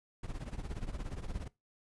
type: noise with tremolo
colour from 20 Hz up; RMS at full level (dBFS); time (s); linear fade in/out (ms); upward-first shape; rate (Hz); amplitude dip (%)
brown; -36; 0.23-1.48; 5; triangle; 17; 90
effects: noise-tail reverb RT60 0.2 s tail -20 dB re dry + resampled to 24000 Hz